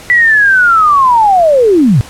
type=linear sweep; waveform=sine; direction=down; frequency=1975.5 to 100.5 Hz; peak=-4 dBFS; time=0.1-2.01 s; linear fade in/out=0 ms; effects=pink hiss -32 dBFS RMS until 2.09 s + low-pass 11000 Hz 12 dB/octave